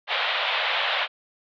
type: band-pass noise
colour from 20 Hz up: white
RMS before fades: -25 dBFS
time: 0.07-1.08 s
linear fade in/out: 50 ms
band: 530 to 3700 Hz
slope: 48 dB/octave
effects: none